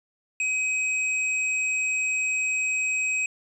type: tone with hard clipping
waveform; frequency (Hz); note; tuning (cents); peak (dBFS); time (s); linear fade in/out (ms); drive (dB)
sine; 2530; D#7; +28; -24; 0.4-3.26; 2; 18
effects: resampled to 24000 Hz